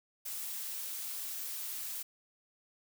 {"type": "noise", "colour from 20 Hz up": "blue", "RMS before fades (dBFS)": -40, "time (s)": [0.25, 2.03], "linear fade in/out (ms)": 10, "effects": []}